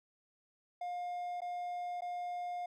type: tone with dropouts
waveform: triangle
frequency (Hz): 710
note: F5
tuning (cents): +28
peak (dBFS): -35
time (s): 0.81-2.66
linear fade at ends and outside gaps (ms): 5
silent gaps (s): 1.406-1.417 / 2.008-2.019
effects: none